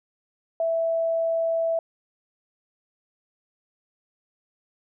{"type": "tone", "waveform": "sine", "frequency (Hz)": 659.3, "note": "E5", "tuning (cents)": 0, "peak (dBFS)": -21, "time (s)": [0.6, 1.79], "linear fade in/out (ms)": 2, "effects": []}